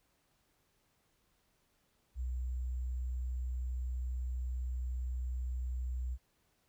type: tone with sample-and-hold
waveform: sine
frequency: 62.4 Hz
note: B1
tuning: 19 cents sharp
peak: -34 dBFS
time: 2.15-6.18 s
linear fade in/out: 50 ms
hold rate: 7350 Hz
effects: pink hiss -75 dBFS RMS until 6.68 s